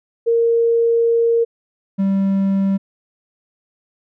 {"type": "tone pair in turn", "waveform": ["sine", "triangle"], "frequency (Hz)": [463.7, 194.96], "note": ["A#4", "G3"], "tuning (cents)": [-9, -9], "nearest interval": "octave + minor third", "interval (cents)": 1500, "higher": "first", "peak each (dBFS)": -12, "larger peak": "neither", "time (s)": [[0.26, 1.45], [1.98, 2.78]], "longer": "first", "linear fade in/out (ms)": 20, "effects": []}